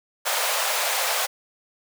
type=high-pass noise; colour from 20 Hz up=pink; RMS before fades=-24 dBFS; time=0.25-1.27 s; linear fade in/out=20 ms; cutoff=520 Hz; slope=48 dB/octave; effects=none